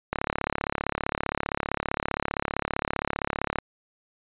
click train, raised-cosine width 0.5 ms, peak -10 dBFS, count 123, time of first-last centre 0.13-3.586 s, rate 35.3 Hz, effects resampled to 8000 Hz

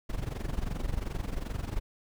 brown noise with amplitude modulation, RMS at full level -30 dBFS, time 0.09-1.8 s, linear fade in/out 10 ms, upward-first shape sine, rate 22.7 Hz, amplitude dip 80%, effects none

